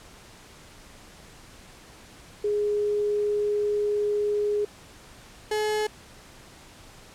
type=tone pair in turn; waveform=sine / 35% pulse; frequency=415.3 / 426.2 Hz; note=G#4 / G#4; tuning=0 / +45 cents; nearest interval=unison; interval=45 cents; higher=second; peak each=-22 dBFS; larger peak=neither; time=2.44-4.65 / 5.51-5.87 s; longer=first; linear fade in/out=5 ms; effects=pink hiss -49 dBFS RMS until 7.14 s + low-pass 10000 Hz 12 dB/octave